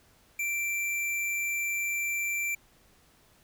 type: tone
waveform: square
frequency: 2349 Hz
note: D7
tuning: in tune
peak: -29 dBFS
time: 0.39-2.55 s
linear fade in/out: 5 ms
effects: pink hiss -62 dBFS RMS until 3.43 s